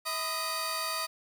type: tone cluster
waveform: sawtooth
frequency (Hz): 646 / 1001 / 1240 / 1876 / 4608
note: E5 / B5 / D#6 / A#6 / D8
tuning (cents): -35 / +23 / -6 / +11 / -34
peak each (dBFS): -36 / -37 / -31 / -39 / -33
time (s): 0.05-1.07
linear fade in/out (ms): 20
effects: 10-bit